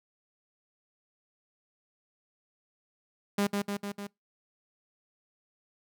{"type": "tone with echo", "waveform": "sawtooth", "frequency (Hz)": 202.2, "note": "G#3", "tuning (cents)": -46, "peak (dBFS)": -21, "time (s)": [3.38, 3.47], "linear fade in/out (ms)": 5, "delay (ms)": 150, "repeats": 4, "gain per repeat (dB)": -3, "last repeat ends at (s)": 4.07, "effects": ["noise-tail reverb RT60 0.2 s tail -25 dB re dry"]}